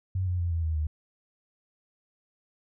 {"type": "tone with pitch steps", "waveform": "sine", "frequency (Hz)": [93.5, 89.85, 86.34, 82.96, 79.72, 76.61], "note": ["F#2", "F2", "F2", "E2", "D#2", "D#2"], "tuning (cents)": [19, 50, -19, 12, 43, -26], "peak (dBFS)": -25, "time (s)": [0.15, 0.87], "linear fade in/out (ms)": 5, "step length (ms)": 120, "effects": []}